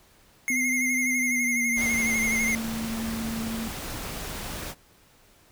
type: tone with vibrato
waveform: square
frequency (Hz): 2124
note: C7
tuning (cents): +25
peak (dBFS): -24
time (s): 0.48-2.55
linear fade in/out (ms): 0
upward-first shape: sine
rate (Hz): 12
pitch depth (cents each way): 46
type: tone with pitch glide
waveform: sine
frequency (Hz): 251.6 to 225.4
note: B3 to A3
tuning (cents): +32 to +42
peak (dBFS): -29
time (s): 0.5-3.68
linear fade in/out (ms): 2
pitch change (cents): -190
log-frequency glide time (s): 1.12-2.15
type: noise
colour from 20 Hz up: pink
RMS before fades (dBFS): -35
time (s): 1.75-4.75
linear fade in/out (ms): 50
effects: pink hiss -58 dBFS RMS until 5.51 s